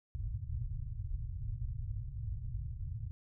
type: low-pass noise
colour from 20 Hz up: white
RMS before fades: -39 dBFS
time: 0.15-3.11 s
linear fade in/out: 0 ms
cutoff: 120 Hz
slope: 48 dB/octave
effects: none